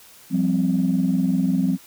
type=chord; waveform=sine; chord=F suspended second; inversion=none; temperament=equal with one note detuned; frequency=175.93 / 196 / 261.6 Hz; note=F3 / G3 / C4; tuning=+13 / 0 / 0 cents; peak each=-21 dBFS; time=0.3-1.78 s; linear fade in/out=50 ms; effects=tanh soft clip ceiling -10 dBFS + white hiss -48 dBFS RMS until 1.86 s